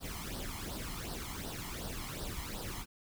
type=noise with flanger; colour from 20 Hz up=pink; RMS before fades=-41 dBFS; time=0-2.86 s; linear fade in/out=50 ms; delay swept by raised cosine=0.21 to 0.98 ms; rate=2.7 Hz; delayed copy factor=+0.7; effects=none